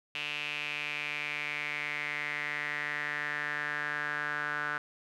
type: tone with band-pass filter sweep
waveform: sawtooth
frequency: 148.1 Hz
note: D3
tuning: 15 cents sharp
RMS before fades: -35 dBFS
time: 0.15-4.78 s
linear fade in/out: 2 ms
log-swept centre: 2700 to 1500 Hz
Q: 5.9
effects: none